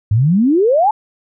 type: exponential sweep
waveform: sine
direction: up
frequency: 98.3 to 895 Hz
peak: -9 dBFS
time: 0.11-0.91 s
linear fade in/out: 5 ms
effects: none